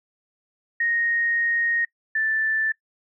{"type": "tone pair in turn", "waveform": "sine", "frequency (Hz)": [1864.7, 1763.2], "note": ["A#6", "A6"], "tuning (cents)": [0, 3], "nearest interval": "minor second", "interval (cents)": 97, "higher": "first", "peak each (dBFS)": -20, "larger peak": "neither", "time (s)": [[0.8, 1.85], [2.15, 2.72]], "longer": "first", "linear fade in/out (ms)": 5, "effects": ["noise-tail reverb RT60 0.1 s tail -22 dB re dry"]}